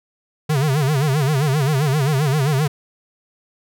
square tone with vibrato, 143 Hz, D3, 46 cents flat, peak -16 dBFS, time 0.49-2.68 s, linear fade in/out 10 ms, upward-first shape sine, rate 7.6 Hz, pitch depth 160 cents each way, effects none

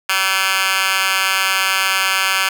10% pulse tone with high-pass filter, 191.1 Hz, G3, 44 cents flat, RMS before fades -17 dBFS, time 0.09-2.49 s, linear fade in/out 5 ms, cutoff 1800 Hz, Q 3.3, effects none

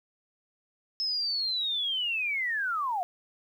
sine linear sweep, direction down, 5230 to 687 Hz, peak -27 dBFS, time 1-3.03 s, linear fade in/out 0 ms, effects 10-bit

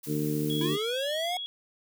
blue noise, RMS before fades -42 dBFS, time 0.03-0.76 s, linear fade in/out 10 ms
harmonic tone, 75 Hz, D2, 37 cents sharp, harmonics 2 / 3 / 4 / 5 / 6, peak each -31 / -35 / -30 / -39 / -34 dBFS, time 0.06-0.78 s, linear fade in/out 50 ms
sine tone, 3333 Hz, G#7, 5 cents sharp, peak -33 dBFS, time 0.5-1.46 s, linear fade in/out 0 ms
square linear sweep, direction up, 323.7 to 737 Hz, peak -30 dBFS, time 0.61-1.37 s, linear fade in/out 2 ms
effects none

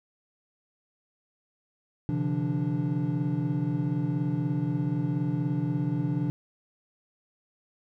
triangle tone cluster, 129.1 / 146 / 170 / 293 Hz, C3 / D3 / F3 / D4, -23 / -10 / -46 / -4 cents, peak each -29 dBFS, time 2.09-6.3 s, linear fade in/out 0 ms, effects none

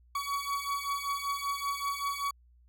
40% pulse beating tone pair, 1126 / 1131.2 Hz, C#6 / C#6, +27 / +35 cents, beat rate 5.2 Hz, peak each -34 / -33 dBFS, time 0.15-2.31 s, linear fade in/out 5 ms, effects added 60 Hz sine -58 dBFS peak until 2.68 s

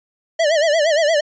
square tone with vibrato, 622.3 Hz, D#5, in tune, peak -14 dBFS, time 0.39-1.21 s, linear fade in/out 10 ms, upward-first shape sine, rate 8.6 Hz, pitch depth 130 cents each way, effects resampled to 16000 Hz

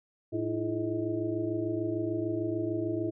sine tone cluster, 110 / 312.6 / 339.3 / 423.5 / 632 Hz, A2 / D#4 / F4 / G#4 / D#5, 0 / +8 / -50 / +34 / +27 cents, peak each -37 / -35 / -31 / -39 / -39 dBFS, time 0.32-3.11 s, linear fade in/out 20 ms, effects none

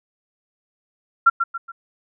sine tone with echo, 1370 Hz, F6, 34 cents flat, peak -8 dBFS, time 1.26-1.3 s, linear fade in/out 10 ms, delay 140 ms, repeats 3, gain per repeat -8 dB, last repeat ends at 1.72 s, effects none

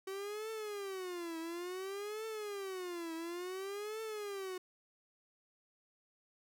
45% pulse tone with vibrato, 380.1 Hz, F#4, 47 cents sharp, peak -40 dBFS, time 0.07-4.58 s, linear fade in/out 5 ms, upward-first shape triangle, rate 0.57 Hz, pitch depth 280 cents each way, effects none

